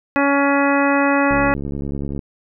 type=harmonic tone; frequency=280.7 Hz; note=C#4; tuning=22 cents sharp; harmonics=1 / 2 / 3 / 4 / 5 / 6 / 7 / 9; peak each=-17 / -20 / -22 / -23 / -24 / -25 / -25 / -27 dBFS; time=0.16-1.54 s; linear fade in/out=0 ms
type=click train; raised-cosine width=3 ms; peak=-14 dBFS; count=63; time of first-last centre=1.31-2.192 s; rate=70.3 Hz
effects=none